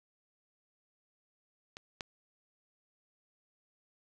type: clicks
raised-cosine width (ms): 0.2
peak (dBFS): -27 / -20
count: 2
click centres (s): 1.769 / 2.008
effects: none